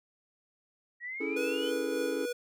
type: exponential sweep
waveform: sine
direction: up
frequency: 1888 to 3136 Hz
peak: -36 dBFS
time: 1-1.72 s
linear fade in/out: 50 ms
type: chord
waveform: triangle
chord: A major seventh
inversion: first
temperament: equal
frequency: 277.2 / 329.6 / 415.3 / 440 Hz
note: C#4 / E4 / G#4 / A4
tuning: 0 / 0 / 0 / 0 cents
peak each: -35 dBFS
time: 1.2-2.26 s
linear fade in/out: 10 ms
type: tone with tremolo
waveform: square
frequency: 486.2 Hz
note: B4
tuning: 27 cents flat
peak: -32 dBFS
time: 1.36-2.33 s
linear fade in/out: 10 ms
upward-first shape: triangle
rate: 3.4 Hz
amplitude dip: 40%
effects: none